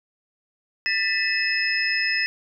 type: tone cluster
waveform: sine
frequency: 1784 / 1977 / 2595 / 5140 Hz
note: A6 / B6 / E7 / E8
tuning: +23 / +1 / -28 / -45 cents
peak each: -26 dBFS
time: 0.86-2.26 s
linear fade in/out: 0 ms
effects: none